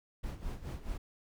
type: noise with tremolo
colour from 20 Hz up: brown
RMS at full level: -37 dBFS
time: 0.23-0.98 s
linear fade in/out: 10 ms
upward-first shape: sine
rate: 4.7 Hz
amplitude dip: 75%
effects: none